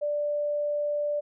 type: tone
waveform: sine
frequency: 588 Hz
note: D5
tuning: 2 cents sharp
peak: -25 dBFS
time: 0.01-1.21 s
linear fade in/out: 20 ms
effects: none